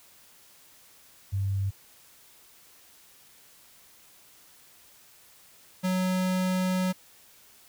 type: tone pair in turn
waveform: sine / square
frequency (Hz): 98 / 184.89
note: G2 / F#3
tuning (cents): 0 / -1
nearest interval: major seventh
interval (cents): 1099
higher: second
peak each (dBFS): -25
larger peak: neither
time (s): 1.32-1.71 / 5.83-6.93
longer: second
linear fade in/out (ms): 20
effects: white hiss -56 dBFS RMS until 7.68 s